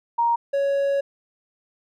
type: tone pair in turn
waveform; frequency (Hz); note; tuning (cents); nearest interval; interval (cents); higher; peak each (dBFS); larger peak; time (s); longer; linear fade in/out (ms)
sine / triangle; 937 / 557.1; A#5 / C#5; +9 / +9; major sixth; 900; first; -17; neither; 0.18-0.36 / 0.53-1.01; second; 10
effects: none